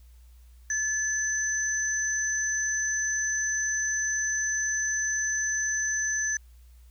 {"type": "tone pair together", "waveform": "sine", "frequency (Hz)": [1726, 6084], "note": ["A6", "F#8"], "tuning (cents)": [-34, 47], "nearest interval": "octave + minor seventh", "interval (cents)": 2181, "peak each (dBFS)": -28, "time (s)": [0.7, 6.37], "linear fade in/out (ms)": 2, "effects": ["added 60 Hz sine -49 dBFS peak until 6.9 s", "white hiss -66 dBFS RMS until 6.9 s"]}